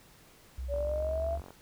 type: tone with pitch glide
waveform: sine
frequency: 64.3 to 70.93 Hz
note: C2 to C#2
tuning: -30 to +40 cents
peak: -34 dBFS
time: 0.58-1.41 s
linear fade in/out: 5 ms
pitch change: +170 cents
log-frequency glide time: 0.83-1.22 s
type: exponential sweep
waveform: sine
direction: up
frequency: 565 to 682 Hz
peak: -30 dBFS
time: 0.68-1.39 s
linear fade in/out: 50 ms
type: click train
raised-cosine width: 1 ms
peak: -33 dBFS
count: 36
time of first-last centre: 0.74-1.506 s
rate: 45.7 Hz
effects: pink hiss -58 dBFS RMS until 1.61 s